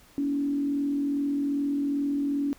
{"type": "tone with frequency modulation", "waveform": "sine", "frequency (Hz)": 283.3, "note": "C#4", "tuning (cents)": 38, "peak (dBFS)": -24, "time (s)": [0.18, 2.53], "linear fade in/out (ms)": 0, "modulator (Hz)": 42.5, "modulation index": 0.41, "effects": ["pink hiss -56 dBFS RMS until 2.58 s"]}